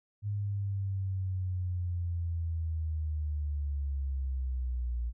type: linear sweep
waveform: sine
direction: down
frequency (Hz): 103.5 to 58.27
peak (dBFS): -30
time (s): 0.22-5.13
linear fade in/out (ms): 50
effects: none